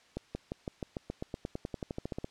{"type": "accelerating click train", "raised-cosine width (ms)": 2, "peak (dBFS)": -22, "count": 20, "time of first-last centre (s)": [0.17, 2.244], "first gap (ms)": 180, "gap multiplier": 0.94, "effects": ["white hiss -62 dBFS RMS until 2.3 s", "low-pass 5000 Hz 12 dB/octave"]}